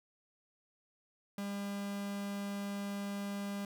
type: tone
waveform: 45% pulse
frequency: 200.8 Hz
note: G3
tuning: 42 cents sharp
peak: -37 dBFS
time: 1.38-3.65 s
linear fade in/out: 2 ms
effects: none